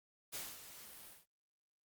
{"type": "noise with ADSR envelope", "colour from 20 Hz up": "white", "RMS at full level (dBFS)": -43, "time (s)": [0.32, 1.26], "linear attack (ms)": 25, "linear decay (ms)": 220, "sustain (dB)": -11, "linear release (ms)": 190, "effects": ["Opus 48 kbps"]}